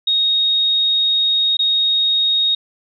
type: tone with dropouts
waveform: sine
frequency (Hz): 3740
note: A#7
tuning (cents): +5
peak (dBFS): -13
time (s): 0.07-2.55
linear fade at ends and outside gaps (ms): 5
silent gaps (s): 1.57-1.591
effects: none